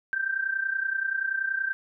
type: tone with amplitude modulation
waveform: sine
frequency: 1568 Hz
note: G6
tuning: in tune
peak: -22 dBFS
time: 0.13-1.73 s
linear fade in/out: 0 ms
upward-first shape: sine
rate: 30.5 Hz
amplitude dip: 75%
effects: none